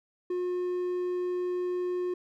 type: tone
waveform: triangle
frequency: 359.4 Hz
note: F4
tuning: 50 cents sharp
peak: -26 dBFS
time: 0.3-2.14 s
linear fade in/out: 5 ms
effects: none